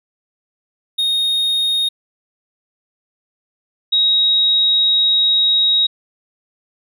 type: tone pair in turn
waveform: triangle / sine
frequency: 3716 / 3796 Hz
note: A#7 / A#7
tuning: -6 / +31 cents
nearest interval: unison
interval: 37 cents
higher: second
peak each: -13 / -11 dBFS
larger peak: second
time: 0.98-1.89 / 3.92-5.87 s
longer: second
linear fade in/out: 10 ms
effects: none